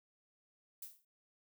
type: noise with exponential decay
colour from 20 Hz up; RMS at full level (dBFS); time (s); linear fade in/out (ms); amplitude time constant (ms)
violet; -43; 0.82-1.05; 5; 50
effects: none